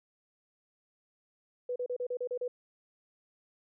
sine tone bursts, 493.9 Hz, B4, in tune, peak -31 dBFS, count 8, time 1.69-2.48 s, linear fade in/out 5 ms, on 69 ms, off 34 ms, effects none

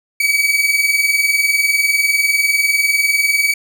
40% pulse tone pair together, 2265 / 2285 Hz, C#7 / D7, +37 / -48 cents, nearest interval unison, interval 15 cents, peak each -15 dBFS, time 0.2-3.54 s, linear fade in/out 5 ms, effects none

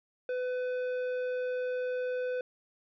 sine tone with tanh clipping, 502 Hz, B4, 28 cents sharp, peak -32 dBFS, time 0.29-2.41 s, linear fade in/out 2 ms, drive 10 dB, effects none

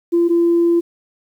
sine tone pair in turn, 342.1 / 340.8 Hz, F4 / F4, -36 / -42 cents, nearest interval unison, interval 6 cents, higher first, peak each -10 / -10 dBFS, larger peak neither, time 0.12-0.29 / 0.29-0.81 s, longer second, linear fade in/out 20 ms, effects tanh soft clip ceiling -7 dBFS + 8-bit

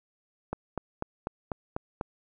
click train, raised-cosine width 1 ms, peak -17 dBFS, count 7, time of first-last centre 0.53-2.011 s, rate 4.05 Hz, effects none

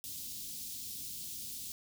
white band-stop noise, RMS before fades -43 dBFS, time 0.04-1.72 s, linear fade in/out 0 ms, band 290 to 3500 Hz, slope 24 dB/octave, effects none

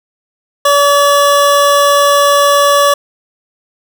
square tone pair together, 571 / 1142 Hz, D5 / D6, -49 / -49 cents, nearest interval octave, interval 1200 cents, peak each -10 dBFS, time 0.65-2.94 s, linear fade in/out 5 ms, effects none

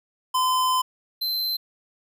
square tone pair in turn, 1023 / 4092 Hz, C6 / C8, -39 / -39 cents, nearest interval 2 octaves, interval 2400 cents, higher second, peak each -20 / -24 dBFS, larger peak first, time 0.34-0.82 / 1.21-1.57 s, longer first, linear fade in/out 10 ms, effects none

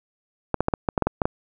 clicks, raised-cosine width 1 ms, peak -6 dBFS, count 10, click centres 0.543 / 0.606 / 0.684 / 0.738 / 0.888 / 0.978 / 1.023 / 1.07 / 1.218 / 1.255 s, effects none

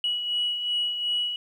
sine beating tone pair, 2922 / 2924.7 Hz, F#7 / F#7, -22 / -21 cents, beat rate 2.7 Hz, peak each -33 / -24 dBFS, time 0.04-1.36 s, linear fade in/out 2 ms, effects tanh soft clip ceiling -18 dBFS + 10-bit

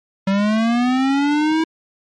square linear sweep, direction up, 191.3 to 324.6 Hz, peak -15 dBFS, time 0.27-1.64 s, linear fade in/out 5 ms, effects low-pass 4000 Hz 12 dB/octave + MP3 48 kbps

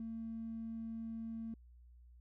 triangle tone with tanh clipping, 225.9 Hz, A3, 46 cents sharp, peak -40 dBFS, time 0-1.54 s, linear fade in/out 2 ms, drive 1 dB, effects added 60 Hz sine -57 dBFS peak until 2.2 s

